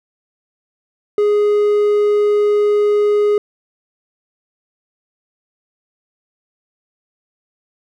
triangle tone, 415.3 Hz, G#4, in tune, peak -9 dBFS, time 1.18-3.38 s, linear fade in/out 2 ms, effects none

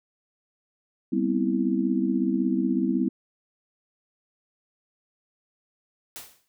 sine chord, C major seventh, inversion second, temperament just, 196.22 / 245.3 / 261.6 / 327 Hz, G3 / B3 / C4 / E4, +2 / -12 / 0 / -14 cents, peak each -27 dBFS, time 1.12-3.09 s, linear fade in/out 10 ms
white noise with exponential decay, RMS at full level -36 dBFS, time 6.16-6.48 s, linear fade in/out 0 ms, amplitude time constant 68 ms
effects none

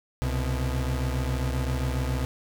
35% pulse tone pair together, 66.3 / 125.16 Hz, C2 / B2, +23 / +24 cents, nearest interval major seventh, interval 1101 cents, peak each -25 / -28 dBFS, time 0.22-2.25 s, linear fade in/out 0 ms, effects none

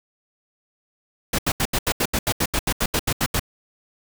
pink noise bursts, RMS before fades -21 dBFS, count 16, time 1.33-3.396 s, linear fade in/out 5 ms, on 56 ms, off 78 ms, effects none

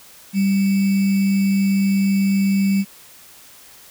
sine tone with sample-and-hold, 196 Hz, G3, in tune, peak -14 dBFS, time 0.33-2.85 s, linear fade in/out 50 ms, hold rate 2450 Hz, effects white hiss -45 dBFS RMS until 3.9 s

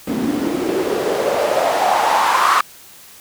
white noise with band-pass filter sweep, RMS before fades -17 dBFS, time 0.07-2.61 s, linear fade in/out 5 ms, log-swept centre 230 to 1200 Hz, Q 4.5, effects white hiss -42 dBFS RMS until 3.2 s

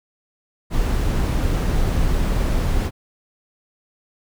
brown noise, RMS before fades -19 dBFS, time 0.7-2.91 s, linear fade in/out 50 ms, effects none

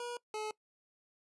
25% pulse tone pair in turn, 481.6 / 429.1 Hz, B4 / A4, -44 / -43 cents, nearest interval major second, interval 199 cents, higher first, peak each -35 / -33 dBFS, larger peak second, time 0-0.17 / 0.34-0.51 s, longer neither, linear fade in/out 2 ms, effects noise-tail reverb RT60 0.1 s tail -21 dB re dry + resampled to 24000 Hz

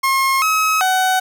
30% pulse tone with pitch steps, 1074 / 1279 / 750 Hz, C6 / D#6 / F#5, +45 / +47 / +23 cents, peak -11 dBFS, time 0.03-1.2 s, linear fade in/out 10 ms, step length 390 ms, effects none

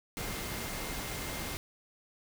sine tone in noise, 2109 Hz, C7, 13 cents sharp, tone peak -48 dBFS, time 0.17-1.57 s, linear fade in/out 0 ms, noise pink, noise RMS -38 dBFS, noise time 0.17-1.57 s, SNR -13 dB, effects none

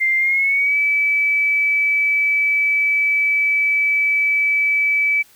sine tone with pitch glide, 2097 to 2300 Hz, C7 to D7, +3 to -37 cents, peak -14 dBFS, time 0-5.23 s, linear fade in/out 20 ms, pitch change +160 cents, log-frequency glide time 0.17-0.77 s, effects white hiss -51 dBFS RMS until 5.35 s

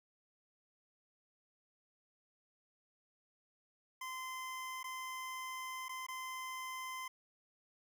25% pulse tone with dropouts, 1034 Hz, C6, 21 cents flat, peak -38 dBFS, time 4.01-7.08 s, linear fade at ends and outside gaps 5 ms, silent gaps 4.831-4.841 / 5.884-5.892 / 6.067-6.084 s, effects none

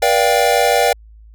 square chord, G dominant seventh, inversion first, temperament equal with one note detuned, 481.5 / 587.3 / 698.5 / 784 Hz, B4 / D5 / F5 / G5, -44 / 0 / 0 / 0 cents, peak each -18 dBFS, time 0.02-0.93 s, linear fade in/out 5 ms, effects added 54 Hz sine -39 dBFS peak until 1.34 s

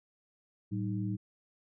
sine tone cluster, 110.3 / 191.8 / 309.8 Hz, A2 / G3 / D#4, +5 / -37 / -7 cents, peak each -34 / -35 / -39 dBFS, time 0.71-1.17 s, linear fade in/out 20 ms, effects none

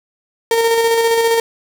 35% pulse tone with tremolo, 459 Hz, A#4, 27 cents flat, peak -9 dBFS, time 0.51-1.4 s, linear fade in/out 2 ms, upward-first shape square, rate 15 Hz, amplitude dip 30%, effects none

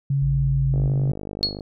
sine tone with pitch glide, 138.59 to 135.97 Hz, C#3 to C#3, 0 to -33 cents, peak -18 dBFS, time 0.1-1.12 s, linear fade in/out 5 ms, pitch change -33 cents, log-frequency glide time 0.33-0.64 s
sine tone, 55.3 Hz, A1, 9 cents sharp, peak -24 dBFS, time 0.22-0.88 s, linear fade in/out 5 ms
click train, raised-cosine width 2 ms, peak -19 dBFS, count 45, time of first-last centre 0.74-1.608 s, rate 50.7 Hz
sine tone with exponential decay, 4337 Hz, C#8, 39 cents flat, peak -14 dBFS, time 1.43-1.6 s, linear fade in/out 0 ms, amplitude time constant 36 ms
effects none

